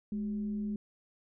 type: tone with frequency modulation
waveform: sine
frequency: 209.2 Hz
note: G#3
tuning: 13 cents sharp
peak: -32 dBFS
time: 0.12-0.76 s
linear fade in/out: 2 ms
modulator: 174 Hz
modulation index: 0.25
effects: none